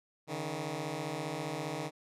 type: beating tone pair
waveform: 10% pulse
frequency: 142.3 / 157.3 Hz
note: C#3 / D#3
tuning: +46 / +19 cents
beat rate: 15 Hz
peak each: -31 / -29 dBFS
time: 0.27-1.91 s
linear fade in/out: 50 ms
effects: low-pass 10000 Hz 12 dB/octave